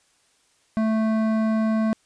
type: tone with hard clipping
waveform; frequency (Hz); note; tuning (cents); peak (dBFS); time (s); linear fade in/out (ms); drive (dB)
sine; 220; A3; 0; -21; 0.77-1.93; 0; 13
effects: white hiss -63 dBFS RMS until 2.05 s + resampled to 22050 Hz